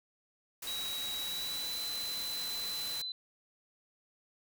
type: noise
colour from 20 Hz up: white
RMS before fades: -42 dBFS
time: 0.62-3.02 s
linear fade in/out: 5 ms
type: tone with pitch glide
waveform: sine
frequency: 3868 to 4025 Hz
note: B7 to B7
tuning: -37 to +32 cents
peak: -36 dBFS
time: 0.67-3.12 s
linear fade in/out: 2 ms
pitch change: +69 cents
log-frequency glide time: 1.13-1.83 s
effects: none